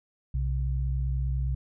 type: tone pair together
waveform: sine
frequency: 62.58 / 132.6 Hz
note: B1 / C3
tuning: +24 / +23 cents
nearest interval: octave + minor second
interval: 1299 cents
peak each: -26 / -31 dBFS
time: 0.34-1.55 s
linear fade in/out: 5 ms
effects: none